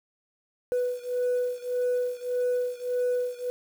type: beating tone pair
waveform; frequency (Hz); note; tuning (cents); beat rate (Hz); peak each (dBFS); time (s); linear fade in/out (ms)
sine; 493.9 / 495.6; B4 / B4; 0 / +6; 1.7; -26 / -27; 0.72-3.5; 0
effects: tanh soft clip ceiling -21 dBFS + 8-bit